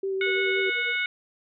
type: tone with vibrato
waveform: sine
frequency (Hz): 386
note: G4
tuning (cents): -27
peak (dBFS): -25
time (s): 0.03-0.7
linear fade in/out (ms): 5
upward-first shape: triangle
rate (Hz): 5.8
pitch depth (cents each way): 18
type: harmonic tone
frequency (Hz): 733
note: F#5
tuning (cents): -16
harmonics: 2 / 3 / 4 / 5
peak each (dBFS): -29 / -26 / -36 / -35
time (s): 0.21-1.06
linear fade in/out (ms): 2
type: tone with tremolo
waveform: sine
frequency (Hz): 474.7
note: A#4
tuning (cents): +31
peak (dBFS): -33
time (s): 0.26-0.96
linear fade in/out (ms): 5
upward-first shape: triangle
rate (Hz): 9.9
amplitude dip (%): 100
effects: none